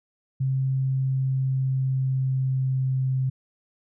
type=tone with pitch glide; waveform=sine; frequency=132.9 to 131.07 Hz; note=C3 to C3; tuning=+27 to +3 cents; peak=-21 dBFS; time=0.4-3.3 s; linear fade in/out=10 ms; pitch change=-24 cents; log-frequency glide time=0.76-3.18 s; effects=none